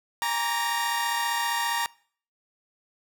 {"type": "tone cluster", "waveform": "sawtooth", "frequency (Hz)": [816, 936, 1158, 1837], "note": ["G#5", "A#5", "D6", "A#6"], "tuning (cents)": [-31, 7, -25, -26], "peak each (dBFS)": [-32, -23, -31, -29], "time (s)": [0.22, 1.86], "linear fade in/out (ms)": 0, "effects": ["noise-tail reverb RT60 0.5 s tail -23 dB re dry"]}